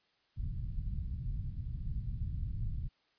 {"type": "low-pass noise", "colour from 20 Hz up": "pink", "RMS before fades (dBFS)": -37, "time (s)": [0.36, 2.89], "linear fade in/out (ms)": 20, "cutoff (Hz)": 140, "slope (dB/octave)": 24, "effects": ["white hiss -73 dBFS RMS until 3.18 s", "resampled to 11025 Hz"]}